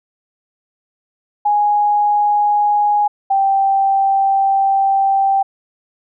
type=tone pair in turn; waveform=sine; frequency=829 / 782.5 Hz; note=G#5 / G5; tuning=-3 / -3 cents; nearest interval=minor second; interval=100 cents; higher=first; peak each=-11 dBFS; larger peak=neither; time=1.45-3.08 / 3.3-5.43 s; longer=second; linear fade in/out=10 ms; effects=none